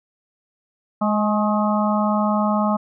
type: harmonic tone with a mistuned harmonic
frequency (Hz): 210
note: G#3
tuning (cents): +19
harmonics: 1 / 3 / 4 / 5 / 6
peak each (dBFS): -19 / -24 / -25 / -26 / -27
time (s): 1.01-2.77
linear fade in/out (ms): 10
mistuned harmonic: 5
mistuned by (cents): +39
effects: none